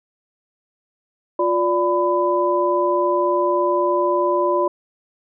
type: tone cluster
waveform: sine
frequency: 353.7 / 583 / 1001 Hz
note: F4 / D5 / B5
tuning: +22 / -13 / +23 cents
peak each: -20 dBFS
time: 1.39-4.68 s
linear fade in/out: 5 ms
effects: none